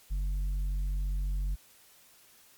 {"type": "tone with tanh clipping", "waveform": "sine", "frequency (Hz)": 47.17, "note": "F#1", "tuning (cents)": 34, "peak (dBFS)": -29, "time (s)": [0.1, 1.56], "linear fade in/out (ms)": 20, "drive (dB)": 5, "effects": ["white hiss -59 dBFS RMS until 2.57 s", "MP3 96 kbps"]}